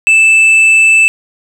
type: tone with hard clipping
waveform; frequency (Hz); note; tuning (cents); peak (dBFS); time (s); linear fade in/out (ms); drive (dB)
sine; 2637; E7; 0; -5; 0.07-1.08; 0; 4
effects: none